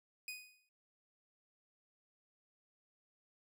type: tone with exponential decay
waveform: sawtooth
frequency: 2489 Hz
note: D#7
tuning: in tune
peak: -37 dBFS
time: 0.28-0.69 s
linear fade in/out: 2 ms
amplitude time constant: 87 ms
effects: none